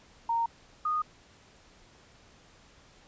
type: tone pair in turn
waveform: sine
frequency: 925 / 1233.8 Hz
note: A#5 / D#6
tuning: -14 / -15 cents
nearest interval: perfect fourth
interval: 499 cents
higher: second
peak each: -25 / -26 dBFS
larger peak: first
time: 0.29-0.46 / 0.85-1.02 s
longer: neither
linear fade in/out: 5 ms
effects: pink hiss -58 dBFS RMS until 3.07 s + resampled to 16000 Hz